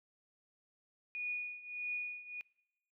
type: tone with tremolo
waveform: sine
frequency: 2458 Hz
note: D#7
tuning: 22 cents flat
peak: -34 dBFS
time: 1.15-2.41 s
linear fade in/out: 0 ms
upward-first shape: triangle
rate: 1.6 Hz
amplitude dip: 85%
effects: noise-tail reverb RT60 0.9 s tail -24 dB re dry